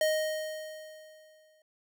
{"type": "tone with exponential decay", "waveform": "square", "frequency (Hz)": 622.3, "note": "D#5", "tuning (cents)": 0, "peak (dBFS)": -24, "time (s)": [0.01, 1.62], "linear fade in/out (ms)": 2, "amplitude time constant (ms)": 350, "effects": []}